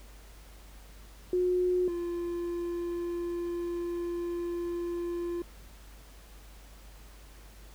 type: tone pair in turn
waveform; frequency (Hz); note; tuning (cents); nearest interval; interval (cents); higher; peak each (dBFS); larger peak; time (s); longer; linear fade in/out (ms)
sine / triangle; 361.6 / 346; F#4 / F4; -40 / -16; minor second; 76; first; -24 / -29; first; 1.33-1.88 / 1.88-5.42; second; 2
effects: added 50 Hz sine -49 dBFS peak until 7.74 s + pink hiss -56 dBFS RMS until 7.74 s